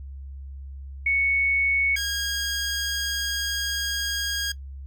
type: tone pair in turn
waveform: sine / 15% pulse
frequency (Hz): 2217 / 1630.3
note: C#7 / G#6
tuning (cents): 0 / -33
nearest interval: perfect fourth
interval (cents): 533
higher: first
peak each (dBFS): -19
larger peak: neither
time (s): 1.06-1.96 / 1.96-4.52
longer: second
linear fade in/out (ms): 5
effects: noise-tail reverb RT60 0.1 s tail -18 dB re dry + added 68 Hz sine -35 dBFS peak until 4.86 s